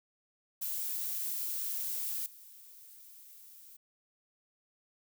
violet noise with level steps, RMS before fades -36 / -54 dBFS, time 0.61-3.77 s, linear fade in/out 10 ms, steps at 2.26 s, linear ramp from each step 2 ms, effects none

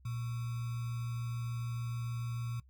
sine tone with sample-and-hold, 118.3 Hz, A#2, 26 cents sharp, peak -35 dBFS, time 0.05-2.6 s, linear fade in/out 5 ms, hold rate 1225 Hz, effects noise-tail reverb RT60 0.1 s tail -20 dB re dry + added 65 Hz sine -58 dBFS peak until 2.69 s

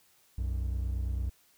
triangle tone pair together, 62.17 / 91.1 Hz, B1 / F#2, +12 / -26 cents, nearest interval perfect fifth, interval 662 cents, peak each -28 / -35 dBFS, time 0.38-1.3 s, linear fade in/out 5 ms, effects white hiss -65 dBFS RMS until 1.57 s

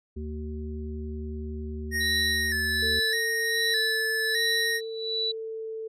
harmonic tone, 75.9 Hz, D#2, 42 cents flat, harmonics 1 / 3 / 5, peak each -33 / -38 / -40 dBFS, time 0.16-3 s, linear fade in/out 10 ms
square tone with vibrato, 1800 Hz, A6, 39 cents sharp, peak -26 dBFS, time 1.91-4.81 s, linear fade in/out 50 ms, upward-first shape square, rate 0.82 Hz, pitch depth 60 cents each way
sine tone with tremolo, 3951 Hz, B7, in tune, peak -25 dBFS, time 2-5.32 s, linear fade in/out 10 ms, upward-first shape sine, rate 1.3 Hz, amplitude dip 90%
sine tone with pitch glide, 448.2 to 443.3 Hz, A4 to A4, +32 to +13 cents, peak -32 dBFS, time 2.82-5.88 s, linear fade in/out 10 ms, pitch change -19 cents, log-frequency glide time 4.92-5.74 s
effects resampled to 32000 Hz

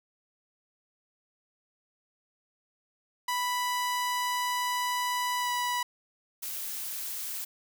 sawtooth tone with pitch glide, 987.8 to 981.5 Hz, B5 to B5, 0 to -11 cents, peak -24 dBFS, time 3.28-5.83 s, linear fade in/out 5 ms, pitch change -11 cents, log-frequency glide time 5.39-5.49 s
blue noise, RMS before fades -36 dBFS, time 6.42-7.45 s, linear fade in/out 10 ms
effects none

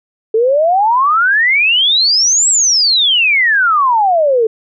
sine exponential two-way sweep, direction up then down, 430 to 7880 to 430 Hz, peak -8 dBFS, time 0.34-4.47 s, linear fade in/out 5 ms, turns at 2.49 s, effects none

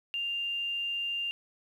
sine tone with quantisation, 2794 Hz, F7, in tune, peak -30 dBFS, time 0.14-1.31 s, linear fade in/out 0 ms, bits 10, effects none

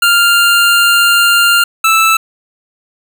25% pulse tone pair in turn, 1396.9 / 1318.5 Hz, F6 / E6, 0 / 0 cents, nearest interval minor second, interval 100 cents, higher first, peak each -3 dBFS, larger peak neither, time 0.02-1.64 / 1.84-2.17 s, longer first, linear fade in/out 5 ms, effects none

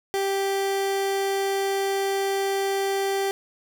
30% pulse tone, 392 Hz, G4, in tune, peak -20 dBFS, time 0.14-3.31 s, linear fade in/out 0 ms, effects none

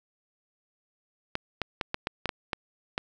clicks, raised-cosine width 0.3 ms, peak -12 dBFS, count 9, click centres 1.354 / 1.617 / 1.812 / 1.944 / 2.071 / 2.257 / 2.292 / 2.532 / 2.979 s, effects none

